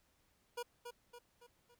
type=tone with echo; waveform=25% pulse; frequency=481 Hz; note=B4; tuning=46 cents flat; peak=-36 dBFS; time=0.57-0.63 s; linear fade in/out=10 ms; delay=280 ms; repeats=4; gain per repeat=-6 dB; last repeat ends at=1.75 s; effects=pink hiss -75 dBFS RMS until 1.79 s